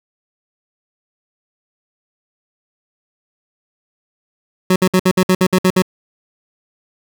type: tone bursts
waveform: 25% pulse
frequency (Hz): 185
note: F#3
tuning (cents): 0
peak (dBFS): -6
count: 10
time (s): 4.7-5.822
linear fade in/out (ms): 5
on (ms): 60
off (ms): 58
effects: none